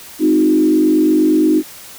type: tone with frequency modulation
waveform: sine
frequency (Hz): 311.1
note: D#4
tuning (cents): 0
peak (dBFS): -9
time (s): 0.19-1.63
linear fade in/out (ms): 50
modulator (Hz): 48.6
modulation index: 0.93
effects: white hiss -36 dBFS RMS until 1.98 s